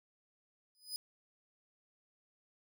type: tone with exponential growth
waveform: sawtooth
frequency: 4994 Hz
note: D#8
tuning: 6 cents sharp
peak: -32 dBFS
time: 0.75-0.96 s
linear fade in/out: 0 ms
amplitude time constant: 44 ms
effects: none